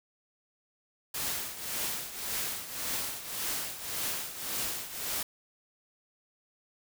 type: noise with tremolo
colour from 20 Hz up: white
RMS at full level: -32 dBFS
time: 1.14-5.23 s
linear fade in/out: 5 ms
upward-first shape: triangle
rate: 1.8 Hz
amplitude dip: 75%
effects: none